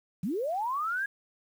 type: linear sweep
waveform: sine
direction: up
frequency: 155.56 to 1661.2 Hz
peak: -28 dBFS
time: 0.23-1.06 s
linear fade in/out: 5 ms
effects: 9-bit